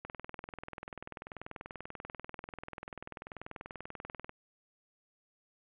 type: click train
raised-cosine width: 0.5 ms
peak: -27 dBFS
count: 88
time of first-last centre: 0.05-4.294 s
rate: 20.5 Hz
effects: resampled to 8000 Hz + 11-bit